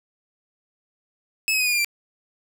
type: tone with pitch steps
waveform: sawtooth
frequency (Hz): 2595 / 2546 / 2498 / 2451 / 2404 / 2359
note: E7 / D#7 / D#7 / D#7 / D7 / D7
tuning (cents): -28 / +39 / +6 / -27 / +40 / +7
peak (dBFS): -16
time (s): 1.48-1.846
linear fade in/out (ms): 0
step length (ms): 61
effects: none